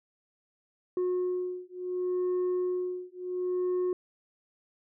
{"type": "beating tone pair", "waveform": "sine", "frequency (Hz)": [362.4, 363.1], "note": ["F#4", "F#4"], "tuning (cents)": [-36, -33], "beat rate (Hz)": 0.7, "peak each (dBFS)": -29, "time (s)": [0.97, 3.93], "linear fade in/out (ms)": 2, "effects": ["tanh soft clip ceiling -25 dBFS"]}